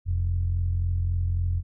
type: tone with low-pass filter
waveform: sawtooth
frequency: 43.65 Hz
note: F1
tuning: in tune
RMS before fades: -25 dBFS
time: 0.05-1.63 s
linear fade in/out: 50 ms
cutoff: 97 Hz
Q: 7.7
effects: none